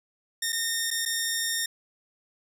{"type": "tone with dropouts", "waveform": "10% pulse", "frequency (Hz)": 1833, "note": "A#6", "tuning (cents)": -30, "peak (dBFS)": -17, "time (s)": [0.42, 1.66], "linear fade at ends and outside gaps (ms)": 5, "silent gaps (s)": [[0.523, 0.527], [0.905, 0.911], [1.053, 1.059]], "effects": ["9-bit"]}